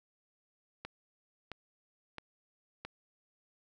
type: click train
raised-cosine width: 0.3 ms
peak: -25 dBFS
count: 4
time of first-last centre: 0.85-2.85 s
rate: 1.5 Hz
effects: none